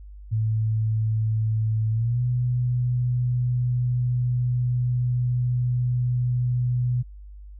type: tone with pitch glide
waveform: sine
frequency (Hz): 110 to 123.47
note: A2 to B2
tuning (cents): 0 to 0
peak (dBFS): -20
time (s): 0.31-7.03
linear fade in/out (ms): 20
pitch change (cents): +200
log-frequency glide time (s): 1.91-2.21
effects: added 50 Hz sine -39 dBFS peak until 7.59 s